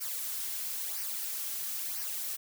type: noise with flanger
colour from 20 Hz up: blue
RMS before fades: -36 dBFS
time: 0-2.37 s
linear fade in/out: 20 ms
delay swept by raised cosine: 0.27 to 4.07 ms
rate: 1 Hz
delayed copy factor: -0.6
effects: none